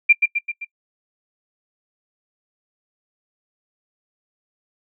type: tone with echo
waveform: sine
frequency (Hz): 2378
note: D7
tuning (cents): +21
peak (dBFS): -7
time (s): 0.09-0.13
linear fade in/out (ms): 10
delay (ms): 130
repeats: 4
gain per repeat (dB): -5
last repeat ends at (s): 0.65
effects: noise-tail reverb RT60 0.1 s tail -22 dB re dry